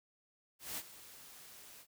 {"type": "noise with ADSR envelope", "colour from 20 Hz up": "white", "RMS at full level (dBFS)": -40, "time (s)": [0.59, 1.87], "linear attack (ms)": 180, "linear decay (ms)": 53, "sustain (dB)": -15, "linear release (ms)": 71, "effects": []}